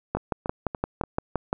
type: two click trains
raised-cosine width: 1 ms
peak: -16 / -10 dBFS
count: 4 / 9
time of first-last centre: 0.17-1.037 / 0.15-1.529 s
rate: 3.46 / 5.8 Hz
effects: none